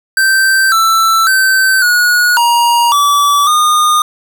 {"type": "tone with pitch steps", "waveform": "square", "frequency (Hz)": [1558, 1331, 1543, 1454, 946, 1152, 1222], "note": ["G6", "E6", "G6", "F#6", "A#5", "D6", "D#6"], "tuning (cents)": [-11, 16, -28, -31, 25, -34, -32], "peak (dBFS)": -8, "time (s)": [0.17, 4.02], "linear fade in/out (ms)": 2, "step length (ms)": 550, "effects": []}